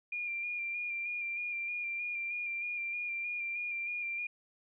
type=tone with vibrato; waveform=sine; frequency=2400 Hz; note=D7; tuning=37 cents sharp; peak=-34 dBFS; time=0.12-4.27 s; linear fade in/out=5 ms; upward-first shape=square; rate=3.2 Hz; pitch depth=22 cents each way; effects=none